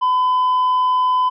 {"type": "tone with tanh clipping", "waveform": "triangle", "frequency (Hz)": 1009, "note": "B5", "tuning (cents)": 37, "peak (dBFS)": -14, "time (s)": [0.01, 1.3], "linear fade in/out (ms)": 20, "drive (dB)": 7, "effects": []}